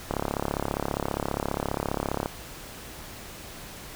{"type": "click train", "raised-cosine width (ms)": 1, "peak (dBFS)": -12, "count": 76, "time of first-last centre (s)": [0.11, 2.259], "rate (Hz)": 34.9, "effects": ["pink hiss -42 dBFS RMS until 3.95 s"]}